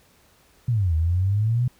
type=exponential two-way sweep; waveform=sine; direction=down then up; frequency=127.4 to 78 to 127.4 Hz; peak=-18 dBFS; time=0.68-1.68 s; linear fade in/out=5 ms; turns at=0.95 s; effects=pink hiss -58 dBFS RMS until 1.79 s